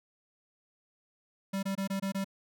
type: tone bursts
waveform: square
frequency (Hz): 194.8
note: G3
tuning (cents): -11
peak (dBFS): -31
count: 6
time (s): 1.53-2.245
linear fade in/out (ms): 10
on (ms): 100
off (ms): 23
effects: none